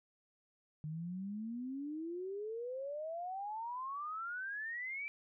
sine exponential sweep, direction up, 150 to 2349 Hz, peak -39 dBFS, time 0.84-5.08 s, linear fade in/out 0 ms, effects none

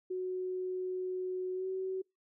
sine tone with pitch glide, 369 to 377.4 Hz, F#4 to F#4, -5 to +34 cents, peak -33 dBFS, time 0.1-2.02 s, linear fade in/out 10 ms, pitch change +39 cents, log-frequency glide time 1.54-1.67 s, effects noise-tail reverb RT60 0.2 s tail -26 dB re dry

